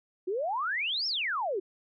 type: exponential two-way sweep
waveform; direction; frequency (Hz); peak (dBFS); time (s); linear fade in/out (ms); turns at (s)
sine; up then down; 348.6 to 5588 to 351.2; -28; 0.27-1.6; 10; 1.07
effects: none